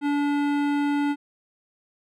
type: tone with hard clipping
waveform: sine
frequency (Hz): 288.2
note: D4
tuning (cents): -33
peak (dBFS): -23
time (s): 0.01-1.16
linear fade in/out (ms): 50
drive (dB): 16
effects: none